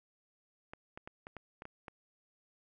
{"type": "clicks", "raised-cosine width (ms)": 0.5, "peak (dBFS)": -30, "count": 8, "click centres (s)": [0.735, 0.975, 1.075, 1.269, 1.367, 1.621, 1.654, 1.882], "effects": []}